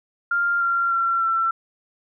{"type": "tone with pitch steps", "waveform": "sine", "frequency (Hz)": [1396.9, 1379.3, 1361.8, 1344.6], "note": ["F6", "F6", "F6", "E6"], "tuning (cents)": [0, -22, -44, 34], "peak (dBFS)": -18, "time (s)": [0.31, 1.51], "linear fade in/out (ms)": 5, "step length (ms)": 300, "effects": []}